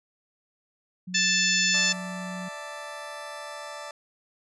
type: tone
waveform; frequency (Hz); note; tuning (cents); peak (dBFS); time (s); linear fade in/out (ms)
sine; 182.1; F#3; -27; -34; 1.07-2.49; 10
type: harmonic tone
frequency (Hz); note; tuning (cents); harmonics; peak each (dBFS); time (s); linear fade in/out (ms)
880; A5; 0; 2 / 3 / 4 / 5 / 6 / 7 / 8; -27 / -27 / -29 / -31 / -28 / -33 / -29; 1.14-1.93; 10
type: chord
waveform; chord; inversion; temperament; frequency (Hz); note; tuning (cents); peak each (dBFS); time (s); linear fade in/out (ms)
20% pulse; D suspended second; none; just; 587.3 / 660.7 / 881; D5 / E5 / A5; 0 / +4 / +2; -34 / -39 / -36; 1.74-3.91; 2
effects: resampled to 24000 Hz